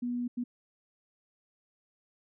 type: tone bursts at uneven times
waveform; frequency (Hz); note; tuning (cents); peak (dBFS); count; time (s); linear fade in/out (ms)
sine; 243.5; B3; -24; -30; 2; 0.02-0.28 / 0.37-0.44; 10
effects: none